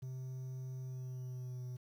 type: tone with pitch glide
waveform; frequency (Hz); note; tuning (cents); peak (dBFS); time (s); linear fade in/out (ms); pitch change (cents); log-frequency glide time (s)
triangle; 129.6 to 125.4; C3 to B2; -16 to +27; -39; 0.02-1.77; 10; -57; 0.81-1.65
effects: 11-bit